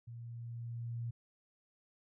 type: tone with level ramp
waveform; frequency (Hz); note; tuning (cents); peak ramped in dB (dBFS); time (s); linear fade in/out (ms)
sine; 117.5; A#2; +14; -45 to -36; 0.07-1.11; 10
effects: none